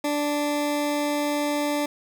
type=tone; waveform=20% pulse; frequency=293 Hz; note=D4; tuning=4 cents flat; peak=-18 dBFS; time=0.04-1.86 s; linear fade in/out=5 ms; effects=none